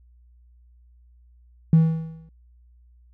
triangle tone with exponential decay, 161.6 Hz, E3, 34 cents flat, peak -6 dBFS, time 1.73-2.29 s, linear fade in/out 2 ms, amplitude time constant 120 ms, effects tanh soft clip ceiling -8 dBFS + added 60 Hz sine -51 dBFS peak until 3.13 s

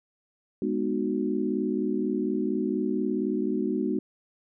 sine chord, G# minor seventh, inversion none, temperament equal with one note detuned, 207.7 / 246.9 / 305.8 / 370 Hz, G#3 / B3 / D#4 / F#4, 0 / 0 / -30 / 0 cents, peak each -30 dBFS, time 0.62-3.99 s, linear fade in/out 2 ms, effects none

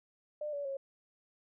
sine tone with pitch steps, 599 / 572 / 546.1 Hz, D5 / D5 / C#5, +34 / -46 / -26 cents, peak -35 dBFS, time 0.41-0.77 s, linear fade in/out 5 ms, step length 120 ms, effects none

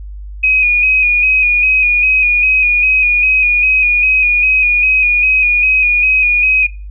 sine tone with vibrato, 2489 Hz, D#7, in tune, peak -7 dBFS, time 0.43-6.67 s, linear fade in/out 10 ms, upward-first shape square, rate 2.5 Hz, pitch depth 30 cents each way, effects noise-tail reverb RT60 0.3 s tail -19 dB re dry + added 50 Hz sine -25 dBFS peak until 6.9 s

